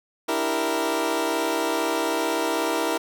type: chord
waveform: 20% pulse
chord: E half-diminished seventh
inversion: third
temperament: equal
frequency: 293.7 / 329.6 / 392 / 466.2 Hz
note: D4 / E4 / G4 / Bb4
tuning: 0 / 0 / 0 / 0 cents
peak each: -27 / -21 / -26 / -22 dBFS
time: 0.28-2.98 s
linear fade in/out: 10 ms
effects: none